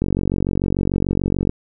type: click train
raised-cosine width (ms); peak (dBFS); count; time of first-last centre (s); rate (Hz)
3; -6; 70; 0.02-1.494; 46.8
effects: none